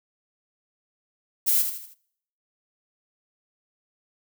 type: noise with echo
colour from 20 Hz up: violet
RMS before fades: -21 dBFS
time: 1.46-1.63 s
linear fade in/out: 20 ms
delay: 79 ms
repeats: 4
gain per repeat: -7 dB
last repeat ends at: 1.946 s
effects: noise-tail reverb RT60 0.7 s tail -24 dB re dry